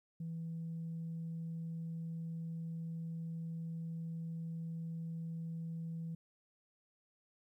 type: tone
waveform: sine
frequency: 164.6 Hz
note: E3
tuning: 2 cents flat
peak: -38 dBFS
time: 0.2-6.15 s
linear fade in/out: 5 ms
effects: tanh soft clip ceiling -36 dBFS + 13-bit